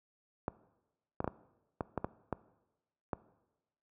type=clicks; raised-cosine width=1 ms; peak=-19 dBFS; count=9; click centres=0.481 / 1.204 / 1.244 / 1.277 / 1.808 / 1.977 / 2.045 / 2.327 / 3.132 s; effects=noise-tail reverb RT60 1.0 s tail -19 dB re dry + high-pass 60 Hz 12 dB/octave